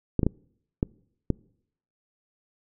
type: clicks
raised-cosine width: 3 ms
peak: -9 dBFS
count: 5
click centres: 0.193 / 0.232 / 0.266 / 0.829 / 1.303 s
effects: noise-tail reverb RT60 0.7 s tail -26 dB re dry